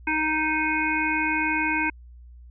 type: harmonic tone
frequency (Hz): 311.1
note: D#4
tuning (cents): 0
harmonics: 1 / 3 / 5 / 7 / 8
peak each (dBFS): -28 / -28 / -28 / -28 / -28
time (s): 0.07-1.9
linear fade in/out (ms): 5
effects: added 60 Hz sine -43 dBFS peak until 2.5 s

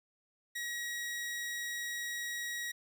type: tone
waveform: sawtooth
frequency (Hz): 1905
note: A#6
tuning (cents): +37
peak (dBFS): -33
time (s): 0.55-2.72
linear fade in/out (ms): 10
effects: none

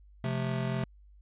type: chord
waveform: square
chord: F major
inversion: second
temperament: just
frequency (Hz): 130.96 / 174.61 / 218.3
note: C3 / F3 / A3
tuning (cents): +2 / 0 / -13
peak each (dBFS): -32 / -38 / -37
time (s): 0.24-0.84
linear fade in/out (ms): 2
effects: added 50 Hz sine -53 dBFS peak until 1.21 s + resampled to 8000 Hz

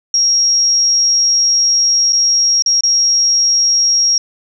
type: tone with dropouts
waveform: sine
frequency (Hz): 5600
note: F8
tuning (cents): +4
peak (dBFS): -9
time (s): 0.14-4.18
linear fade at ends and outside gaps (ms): 2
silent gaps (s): 2.124-2.13 / 2.623-2.661 / 2.808-2.835
effects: none

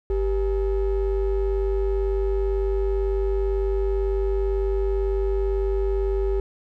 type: ring-modulated tone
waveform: triangle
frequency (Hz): 220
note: A3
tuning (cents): 0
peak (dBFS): -15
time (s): 0.1-6.4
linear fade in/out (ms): 2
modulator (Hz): 171
effects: none

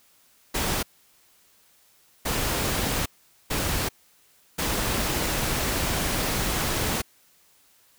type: noise bursts at uneven times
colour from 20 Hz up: pink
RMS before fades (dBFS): -26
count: 4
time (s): 0.54-0.83 / 2.25-3.06 / 3.5-3.89 / 4.58-7.02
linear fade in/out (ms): 10
effects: white hiss -60 dBFS RMS until 7.98 s

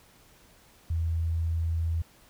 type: tone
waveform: sine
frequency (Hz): 82.41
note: E2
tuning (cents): 0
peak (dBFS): -25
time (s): 0.9-2.02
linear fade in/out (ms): 5
effects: pink hiss -58 dBFS RMS until 2.29 s

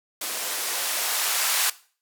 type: noise with band-pass filter sweep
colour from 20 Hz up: violet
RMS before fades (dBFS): -26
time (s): 0.21-1.7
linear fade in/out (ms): 5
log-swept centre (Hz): 370 to 1000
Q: 0.95
effects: noise-tail reverb RT60 0.4 s tail -18 dB re dry

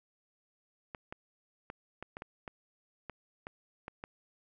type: clicks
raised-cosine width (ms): 0.5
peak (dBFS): -26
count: 11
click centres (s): 0.948 / 1.125 / 1.701 / 2.026 / 2.169 / 2.221 / 2.478 / 3.097 / 3.469 / 3.881 / 4.039
effects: none

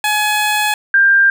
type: tone pair in turn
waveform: 15% pulse / sine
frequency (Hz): 845 / 1591.5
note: G#5 / G6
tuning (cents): +30 / +26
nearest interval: major seventh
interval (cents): 1096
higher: second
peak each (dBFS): -7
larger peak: neither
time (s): 0.04-0.74 / 0.94-1.3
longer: first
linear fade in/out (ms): 2
effects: none

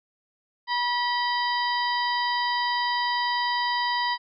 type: harmonic tone with a mistuned harmonic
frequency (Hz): 970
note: B5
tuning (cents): -31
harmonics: 1 / 2 / 3 / 4 / 5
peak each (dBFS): -25 / -29 / -34 / -36 / -32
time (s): 0.67-4.18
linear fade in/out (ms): 50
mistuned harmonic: 3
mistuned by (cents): +110
effects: none

